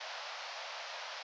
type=band-pass noise; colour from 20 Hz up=pink; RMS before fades=-44 dBFS; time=0-1.23 s; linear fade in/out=10 ms; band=580 to 5700 Hz; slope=48 dB/octave; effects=resampled to 16000 Hz